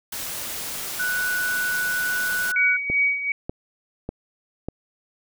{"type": "noise", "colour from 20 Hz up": "white", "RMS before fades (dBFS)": -31, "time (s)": [0.12, 2.52], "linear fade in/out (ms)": 5}
{"type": "tone", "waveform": "sine", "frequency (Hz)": 1480, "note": "F#6", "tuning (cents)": 0, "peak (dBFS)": -22, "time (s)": [0.99, 2.77], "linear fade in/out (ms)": 10}
{"type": "tone with tremolo", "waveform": "sine", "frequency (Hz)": 2260, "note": "C#7", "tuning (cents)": 33, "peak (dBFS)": -16, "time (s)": [2.56, 3.32], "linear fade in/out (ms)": 2, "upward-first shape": "sine", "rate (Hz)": 2.7, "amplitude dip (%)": 70}
{"type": "click train", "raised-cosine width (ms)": 2, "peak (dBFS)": -15, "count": 4, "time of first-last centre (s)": [2.9, 4.686], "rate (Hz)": 1.68}
{"effects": []}